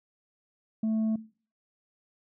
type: tone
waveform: sine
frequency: 220 Hz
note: A3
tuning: in tune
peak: -22 dBFS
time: 0.83-1.16 s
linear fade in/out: 5 ms
effects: noise-tail reverb RT60 0.4 s tail -20 dB re dry + tanh soft clip ceiling -24 dBFS